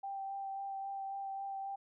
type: tone with vibrato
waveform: sine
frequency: 784 Hz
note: G5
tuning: in tune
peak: -38 dBFS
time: 0.03-1.76 s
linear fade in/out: 10 ms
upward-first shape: sine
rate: 3.7 Hz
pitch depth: 13 cents each way
effects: none